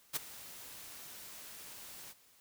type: noise with ADSR envelope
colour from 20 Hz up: white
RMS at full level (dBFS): -33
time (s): 0.13-2.14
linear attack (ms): 31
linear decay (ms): 16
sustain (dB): -17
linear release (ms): 35
effects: white hiss -65 dBFS RMS until 2.4 s